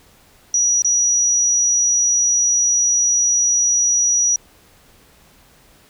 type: tone with dropouts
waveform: sine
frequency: 5820 Hz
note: F#8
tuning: 29 cents flat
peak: -13 dBFS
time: 0.54-4.36 s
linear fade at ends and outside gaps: 2 ms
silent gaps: 0.821-0.846 s
effects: pink hiss -51 dBFS RMS until 5.89 s